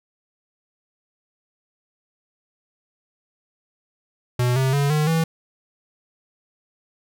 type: tone with pitch steps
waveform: square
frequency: 123.47 / 132.33 / 141.83 / 152.01 / 162.92 Hz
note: B2 / C3 / C#3 / D#3 / E3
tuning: 0 / +20 / +40 / -40 / -20 cents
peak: -18 dBFS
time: 4.39-5.24 s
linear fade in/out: 5 ms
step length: 170 ms
effects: none